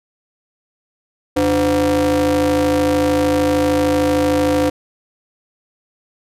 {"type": "ring-modulated tone", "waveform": "square", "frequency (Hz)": 107.4, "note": "A2", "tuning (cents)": -41, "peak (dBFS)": -11, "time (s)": [1.36, 4.7], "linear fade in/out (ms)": 10, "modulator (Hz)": 403, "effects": ["resampled to 32000 Hz"]}